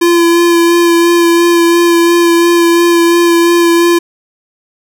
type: tone with vibrato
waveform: square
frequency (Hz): 341.3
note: F4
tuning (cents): -40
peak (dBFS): -6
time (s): 0.01-3.99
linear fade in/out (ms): 10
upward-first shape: sine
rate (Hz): 2.9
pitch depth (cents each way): 17
effects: none